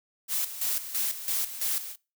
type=noise with tremolo; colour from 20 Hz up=blue; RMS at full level=-28 dBFS; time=0.28-1.96 s; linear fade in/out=50 ms; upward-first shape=square; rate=3 Hz; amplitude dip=70%; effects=noise-tail reverb RT60 0.3 s tail -23 dB re dry